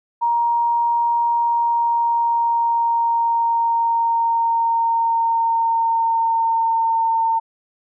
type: tone with pitch glide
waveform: sine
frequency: 940 to 906.9 Hz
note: A#5 to A#5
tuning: +14 to -48 cents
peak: -15 dBFS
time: 0.21-7.4 s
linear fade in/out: 20 ms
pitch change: -62 cents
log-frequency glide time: 1.26-7.24 s
effects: none